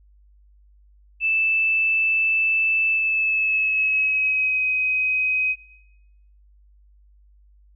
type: tone with pitch glide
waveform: sine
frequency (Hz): 2637 to 2522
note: E7 to D#7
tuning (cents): 0 to +23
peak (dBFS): -18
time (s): 1.2-5.56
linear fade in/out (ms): 50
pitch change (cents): -77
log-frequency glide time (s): 2.88-4.64
effects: noise-tail reverb RT60 0.9 s tail -21 dB re dry + added 50 Hz sine -51 dBFS peak until 7.75 s